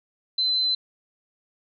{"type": "tone", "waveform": "sine", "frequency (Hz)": 4053, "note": "B7", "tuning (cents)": 44, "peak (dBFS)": -20, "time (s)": [0.38, 0.75], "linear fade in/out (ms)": 5, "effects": []}